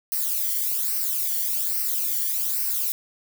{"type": "noise with flanger", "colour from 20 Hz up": "violet", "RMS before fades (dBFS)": -25, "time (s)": [0.12, 2.92], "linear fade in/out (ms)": 0, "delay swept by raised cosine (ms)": [0.28, 0.79], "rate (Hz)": 1.2, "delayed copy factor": -0.7, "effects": []}